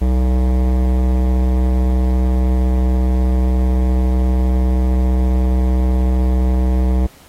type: tone with hard clipping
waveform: sine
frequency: 63.2 Hz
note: B1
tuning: 41 cents sharp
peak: -14 dBFS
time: 0.01-7.07 s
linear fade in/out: 10 ms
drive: 17 dB
effects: pink hiss -46 dBFS RMS until 7.28 s + AAC 48 kbps